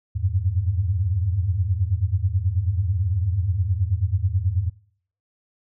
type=tone cluster; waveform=sine; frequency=84.4 / 93.9 / 102.9 Hz; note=E2 / F#2 / G#2; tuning=+41 / +26 / -16 cents; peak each=-24 dBFS; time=0.15-4.7 s; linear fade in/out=20 ms; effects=noise-tail reverb RT60 0.6 s tail -24 dB re dry